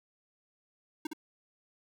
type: tone with echo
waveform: square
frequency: 310 Hz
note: D#4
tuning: 6 cents flat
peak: -33 dBFS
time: 1.05-1.07 s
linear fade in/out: 5 ms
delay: 63 ms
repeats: 1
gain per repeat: -4 dB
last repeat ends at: 1.133 s
effects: none